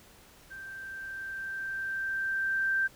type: tone with level ramp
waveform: sine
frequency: 1568 Hz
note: G6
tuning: in tune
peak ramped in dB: -41 to -24 dBFS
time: 0.5-2.88 s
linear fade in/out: 20 ms
effects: pink hiss -56 dBFS RMS until 2.95 s